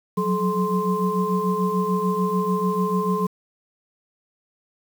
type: tone cluster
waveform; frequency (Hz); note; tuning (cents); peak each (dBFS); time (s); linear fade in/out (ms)
sine; 180.7 / 187.5 / 428.7 / 1045; F#3 / F#3 / A4 / C6; -41 / +23 / -45 / -2; -25; 0.17-3.27; 10
effects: 7-bit